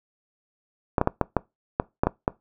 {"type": "clicks", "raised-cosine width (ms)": 1, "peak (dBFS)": -5, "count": 9, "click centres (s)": [0.982, 1.014, 1.074, 1.213, 1.367, 1.799, 2.035, 2.07, 2.279], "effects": ["noise-tail reverb RT60 0.2 s tail -22 dB re dry"]}